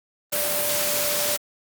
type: tone in noise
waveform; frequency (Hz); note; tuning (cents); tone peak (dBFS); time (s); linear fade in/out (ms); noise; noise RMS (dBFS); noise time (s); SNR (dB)
sine; 587.3; D5; 0; -29; 0.32-1.37; 10; white; -24; 0.32-1.37; -8
effects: high-pass 100 Hz 12 dB/octave + Opus 32 kbps